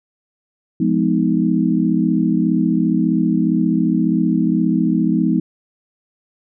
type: chord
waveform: sine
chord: F half-diminished seventh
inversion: none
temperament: just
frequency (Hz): 174.61 / 209.5 / 251.4 / 314.3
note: F3 / Ab3 / Cb4 / Eb4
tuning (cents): 0 / +15 / +31 / +18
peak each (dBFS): -19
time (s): 0.8-5.4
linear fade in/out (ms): 5
effects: none